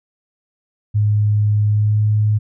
sine tone with pitch glide, 104.9 to 106.3 Hz, G#2 to G#2, +18 to +41 cents, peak -12 dBFS, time 0.94-2.39 s, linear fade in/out 20 ms, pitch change +23 cents, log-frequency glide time 1.66-2.01 s, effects none

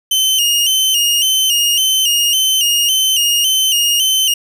sawtooth tone with vibrato, 2960 Hz, F#7, in tune, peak -8 dBFS, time 0.11-4.34 s, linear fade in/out 5 ms, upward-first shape square, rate 1.8 Hz, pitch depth 64 cents each way, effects none

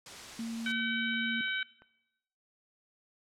white noise, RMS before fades -45 dBFS, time 0.06-0.72 s, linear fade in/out 2 ms
sine tone, 228.9 Hz, A#3, 31 cents flat, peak -34 dBFS, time 0.39-1.41 s, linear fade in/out 2 ms
harmonic tone, 762 Hz, G5, 49 cents flat, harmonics 2 / 3 / 4 / 5, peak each -33 / -37 / -39 / -41 dBFS, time 0.66-1.63 s, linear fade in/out 2 ms
click train, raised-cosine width 0.5 ms, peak -40 dBFS, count 4, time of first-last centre 0.8-1.82 s, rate 2.94 Hz
effects noise-tail reverb RT60 0.9 s tail -20 dB re dry + low-pass 7000 Hz 12 dB/octave

